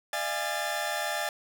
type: tone cluster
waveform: sawtooth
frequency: 603 / 685 / 824 / 1762 Hz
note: D5 / F5 / G#5 / A6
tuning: +46 / -34 / -14 / +2 cents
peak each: -31 dBFS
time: 0.13-1.29 s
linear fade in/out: 2 ms
effects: none